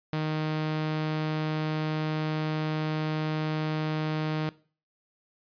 sawtooth tone, 155.2 Hz, D#3, 4 cents flat, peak -23 dBFS, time 0.13-4.49 s, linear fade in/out 0 ms, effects noise-tail reverb RT60 0.4 s tail -20 dB re dry + resampled to 11025 Hz

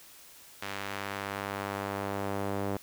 sawtooth tone with band-pass filter sweep, 99.5 Hz, G2, 26 cents sharp, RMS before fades -35 dBFS, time 0.62-2.77 s, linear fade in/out 5 ms, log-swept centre 2300 to 520 Hz, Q 0.76, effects white hiss -53 dBFS RMS until 2.82 s

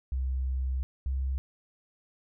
sine tone pair in turn, 65 / 66.29 Hz, C2 / C2, -11 / +23 cents, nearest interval unison, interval 34 cents, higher second, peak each -27 dBFS, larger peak neither, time 0.12-0.83 / 1.06-1.38 s, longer first, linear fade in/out 0 ms, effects none

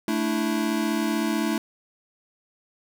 square chord, A suspended fourth, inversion none, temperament equal, 220 / 293.7 / 329.6 Hz, A3 / D4 / E4, 0 / 0 / 0 cents, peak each -27 / -29 / -28 dBFS, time 0.08-1.58 s, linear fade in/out 2 ms, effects none

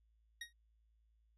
25% pulse tone with exponential decay, 1879 Hz, A#6, 13 cents sharp, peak -37 dBFS, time 0.41-0.53 s, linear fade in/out 5 ms, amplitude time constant 25 ms, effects added 55 Hz sine -70 dBFS peak until 1.37 s + resampled to 24000 Hz

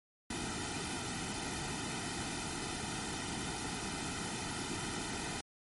pink noise with comb filter, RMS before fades -39 dBFS, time 0.3-5.41 s, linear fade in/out 5 ms, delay 1.8 ms, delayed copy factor -0.8, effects MP3 48 kbps

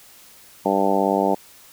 harmonic tone, 98 Hz, G2, in tune, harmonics 2 / 3 / 4 / 5 / 6 / 7 / 8 / 9, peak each -25 / -25 / -25 / -25 / -25 / -25 / -25 / -25 dBFS, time 0.65-1.35 s, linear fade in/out 10 ms, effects white hiss -48 dBFS RMS until 1.72 s

